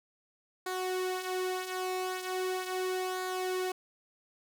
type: tone with flanger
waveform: sawtooth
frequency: 370 Hz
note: F#4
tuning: in tune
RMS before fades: -34 dBFS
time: 0.66-3.72 s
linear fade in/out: 5 ms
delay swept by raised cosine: 0.35 to 6.05 ms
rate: 0.39 Hz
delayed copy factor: -0.55
effects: none